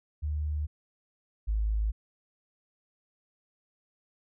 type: tone pair in turn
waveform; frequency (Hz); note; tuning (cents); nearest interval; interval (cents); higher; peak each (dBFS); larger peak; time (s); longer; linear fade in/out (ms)
sine; 75.2 / 53.17; D2 / G#1; +42 / +41; tritone; 601; first; -28 / -25; second; 0.22-0.67 / 1.47-1.92; neither; 20
effects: none